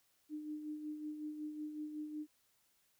sine tone with tremolo, 303 Hz, D#4, 46 cents flat, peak -39 dBFS, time 0.29-2.27 s, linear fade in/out 50 ms, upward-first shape sine, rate 5.4 Hz, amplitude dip 50%, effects white hiss -75 dBFS RMS until 2.99 s

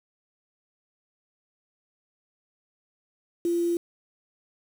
sine tone with quantisation, 342.7 Hz, F4, 33 cents flat, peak -22 dBFS, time 3.45-3.77 s, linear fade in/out 2 ms, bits 7, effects none

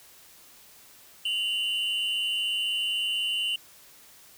triangle tone pair together, 2794 / 3008 Hz, F7 / F#7, 0 / +28 cents, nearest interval minor second, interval 128 cents, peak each -27 dBFS, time 1.25-3.56 s, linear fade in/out 5 ms, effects white hiss -53 dBFS RMS until 4.37 s

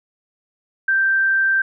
sine tone, 1568 Hz, G6, in tune, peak -14 dBFS, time 0.88-1.62 s, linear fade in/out 5 ms, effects none

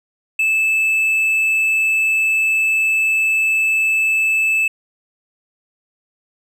triangle tone, 2623 Hz, E7, 9 cents flat, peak -12 dBFS, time 0.39-4.68 s, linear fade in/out 5 ms, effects none

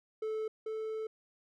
triangle tone pair in turn, 436.2 / 438.4 Hz, A4 / A4, -15 / -6 cents, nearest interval unison, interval 9 cents, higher second, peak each -31 / -33 dBFS, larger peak first, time 0.22-0.48 / 0.66-1.07 s, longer second, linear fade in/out 5 ms, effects none

